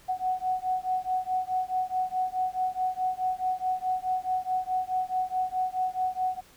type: beating tone pair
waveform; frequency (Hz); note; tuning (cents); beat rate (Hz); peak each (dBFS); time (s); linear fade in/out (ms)
sine; 740 / 744.7; F#5 / F#5; 0 / +11; 4.7; -29; 0.08-6.41; 20
effects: pink hiss -56 dBFS RMS until 6.56 s